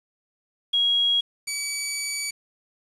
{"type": "tone pair in turn", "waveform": ["sine", "10% pulse"], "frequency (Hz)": [3300, 2284], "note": ["G#7", "D7"], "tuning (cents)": [-12, -49], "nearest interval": "tritone", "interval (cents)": 637, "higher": "first", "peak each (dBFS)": [-18, -17], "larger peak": "second", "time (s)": [[0.73, 1.21], [1.47, 2.31]], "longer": "second", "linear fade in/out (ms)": 10, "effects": ["resampled to 24000 Hz", "8-bit"]}